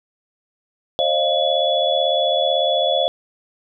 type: tone cluster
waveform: sine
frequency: 535 / 611 / 689 / 3411 Hz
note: C5 / D#5 / F5 / G#7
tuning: +38 / -32 / -24 / +46 cents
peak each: -21 dBFS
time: 0.99-3.08 s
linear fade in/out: 0 ms
effects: none